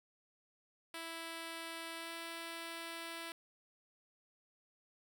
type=tone with pitch glide; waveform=5% pulse; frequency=330 to 332.5 Hz; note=E4 to E4; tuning=+2 to +15 cents; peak=-32 dBFS; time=0.94-3.32 s; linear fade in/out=2 ms; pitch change=+13 cents; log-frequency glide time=1.96-2.12 s; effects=none